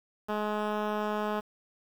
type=tone; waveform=10% pulse; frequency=211 Hz; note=G#3; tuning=28 cents sharp; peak=-20 dBFS; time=0.28-1.41 s; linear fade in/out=20 ms; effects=low-pass 2000 Hz 12 dB/octave + 8-bit